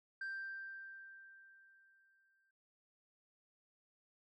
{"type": "tone with exponential decay", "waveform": "sine", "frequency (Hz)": 1573, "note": "G6", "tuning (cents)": 6, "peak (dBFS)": -37, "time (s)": [0.21, 2.51], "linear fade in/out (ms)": 5, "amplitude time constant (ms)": 500, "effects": ["tanh soft clip ceiling -39 dBFS"]}